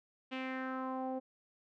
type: tone with low-pass filter sweep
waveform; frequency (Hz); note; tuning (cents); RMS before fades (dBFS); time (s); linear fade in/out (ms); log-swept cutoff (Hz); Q
sawtooth; 260.6; C4; -7; -39; 0.31-1.2; 20; 2900 to 620; 3.2
effects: none